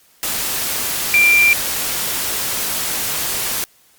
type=tone in noise; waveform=sine; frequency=2369 Hz; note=D7; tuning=14 cents sharp; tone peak=-9 dBFS; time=1.14-1.53 s; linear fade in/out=0 ms; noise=white; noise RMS=-21 dBFS; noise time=0.23-3.64 s; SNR=+9 dB; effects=white hiss -53 dBFS RMS until 3.98 s + Opus 48 kbps